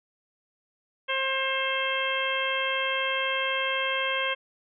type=harmonic tone; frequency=532 Hz; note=C5; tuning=29 cents sharp; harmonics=1 / 2 / 3 / 4 / 5 / 6; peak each=-32 / -32 / -32 / -32 / -32 / -32 dBFS; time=1.08-4.35 s; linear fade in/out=20 ms; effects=none